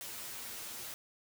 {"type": "noise with comb filter", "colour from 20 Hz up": "white", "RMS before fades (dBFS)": -44, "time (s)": [0.01, 0.94], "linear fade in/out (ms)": 0, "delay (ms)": 8.7, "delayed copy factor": 0.9, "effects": []}